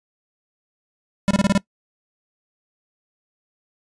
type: tone bursts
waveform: square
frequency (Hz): 197.8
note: G3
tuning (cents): +16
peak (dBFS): -14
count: 6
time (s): 1.28-1.577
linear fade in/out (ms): 0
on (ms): 27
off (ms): 27
effects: noise-tail reverb RT60 0.1 s tail -21 dB re dry + resampled to 22050 Hz